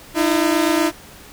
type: tone pair together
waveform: sawtooth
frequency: 307.3 / 335.5 Hz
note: D#4 / E4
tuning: -21 / +31 cents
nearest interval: major second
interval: 152 cents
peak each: -14 dBFS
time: 0.14-0.92 s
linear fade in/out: 50 ms
effects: pink hiss -42 dBFS RMS until 1.32 s